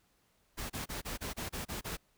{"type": "noise bursts", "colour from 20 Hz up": "pink", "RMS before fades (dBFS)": -39, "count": 9, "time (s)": [0.57, 1.972], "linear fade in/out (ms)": 20, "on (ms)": 130, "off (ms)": 29, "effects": ["pink hiss -72 dBFS RMS until 2.17 s"]}